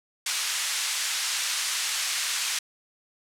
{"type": "band-pass noise", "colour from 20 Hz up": "white", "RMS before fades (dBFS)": -28, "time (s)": [0.26, 2.59], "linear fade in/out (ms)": 5, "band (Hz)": [1500, 7900], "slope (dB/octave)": 12, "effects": ["low-pass 12000 Hz 12 dB/octave"]}